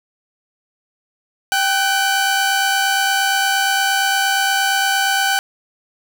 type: tone pair together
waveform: sawtooth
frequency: 784.3 / 1500 Hz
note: G5 / F#6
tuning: +1 / +23 cents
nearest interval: major seventh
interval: 1122 cents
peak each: -14 dBFS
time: 1.52-5.39 s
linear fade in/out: 0 ms
effects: none